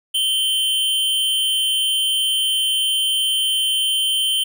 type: tone with amplitude modulation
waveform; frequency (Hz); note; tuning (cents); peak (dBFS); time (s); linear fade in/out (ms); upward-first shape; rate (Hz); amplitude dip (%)
square; 3086; G7; -28; -15; 0.14-4.44; 10; sine; 257; 50
effects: none